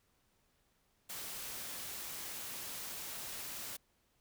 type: noise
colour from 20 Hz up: white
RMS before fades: -44 dBFS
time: 1.09-3.77 s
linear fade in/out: 10 ms
effects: pink hiss -75 dBFS RMS until 4.2 s